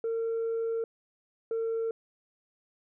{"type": "tone pair in turn", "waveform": "sine", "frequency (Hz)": [455.7, 453.6], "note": ["A#4", "A#4"], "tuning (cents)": [-39, -47], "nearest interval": "unison", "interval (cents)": 8, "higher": "first", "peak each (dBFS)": -26, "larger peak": "neither", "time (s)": [[0.04, 0.84], [1.51, 1.91]], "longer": "first", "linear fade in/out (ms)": 2, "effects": ["tanh soft clip ceiling -26 dBFS"]}